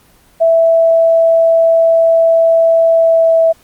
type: tone with pitch glide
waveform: sine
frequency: 659.3 to 655.1 Hz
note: E5 to E5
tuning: 0 to -11 cents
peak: -6 dBFS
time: 0.4-3.53 s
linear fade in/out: 20 ms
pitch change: -11 cents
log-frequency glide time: 2.92-3.42 s
effects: pink hiss -48 dBFS RMS until 3.63 s + Opus 24 kbps